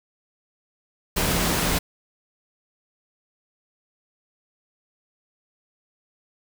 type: tone in noise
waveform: sine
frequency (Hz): 174.61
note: F3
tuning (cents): 0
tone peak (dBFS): -30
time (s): 1.16-1.79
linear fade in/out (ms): 10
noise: pink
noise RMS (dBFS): -23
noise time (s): 1.16-1.79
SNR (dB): -10
effects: none